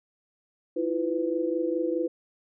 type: tone cluster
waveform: sine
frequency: 323.2 / 348 / 499.6 Hz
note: E4 / F4 / B4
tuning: -34 / -6 / +20 cents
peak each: -29 dBFS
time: 0.76-2.08 s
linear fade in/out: 10 ms
effects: none